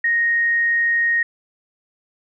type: tone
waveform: sine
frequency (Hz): 1866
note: A#6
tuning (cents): +1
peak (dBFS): -15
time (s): 0.04-1.23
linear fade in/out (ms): 5
effects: none